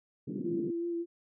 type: band-pass noise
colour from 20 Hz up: white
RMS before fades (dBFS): -37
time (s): 0.27-0.71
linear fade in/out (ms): 10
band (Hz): 140 to 370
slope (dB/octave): 48
type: tone with vibrato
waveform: sine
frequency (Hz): 341.4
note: F4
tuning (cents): -39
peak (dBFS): -31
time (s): 0.43-1.06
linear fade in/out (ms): 50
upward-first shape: sine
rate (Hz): 5.1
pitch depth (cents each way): 19
effects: none